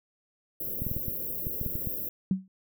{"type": "band-stop noise", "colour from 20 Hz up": "white", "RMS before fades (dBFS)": -34, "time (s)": [0.6, 2.09], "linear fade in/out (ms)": 5, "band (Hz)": [590, 12000], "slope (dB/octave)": 96}
{"type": "clicks", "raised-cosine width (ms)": 5, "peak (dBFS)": -21, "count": 10, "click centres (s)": [0.82, 0.867, 0.915, 0.966, 1.083, 1.469, 1.614, 1.663, 1.754, 1.872]}
{"type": "tone with exponential decay", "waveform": "sine", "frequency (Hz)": 189, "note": "F#3", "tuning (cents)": 37, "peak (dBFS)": -19, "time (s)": [2.31, 2.48], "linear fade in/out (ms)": 2, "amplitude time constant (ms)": 35}
{"effects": []}